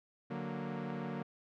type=chord; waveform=sawtooth; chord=D augmented; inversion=none; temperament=equal; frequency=146.83 / 185 / 233.1 Hz; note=D3 / F#3 / A#3; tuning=0 / 0 / 0 cents; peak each=-39 / -38 / -37 dBFS; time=0.3-1.23 s; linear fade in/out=10 ms; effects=low-pass 2000 Hz 12 dB/octave